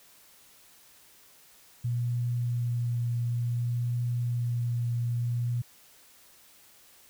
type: tone with vibrato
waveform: sine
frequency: 120 Hz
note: B2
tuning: 49 cents flat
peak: -26 dBFS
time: 1.84-5.62 s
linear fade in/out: 10 ms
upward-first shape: triangle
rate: 0.57 Hz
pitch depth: 15 cents each way
effects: white hiss -57 dBFS RMS until 7.09 s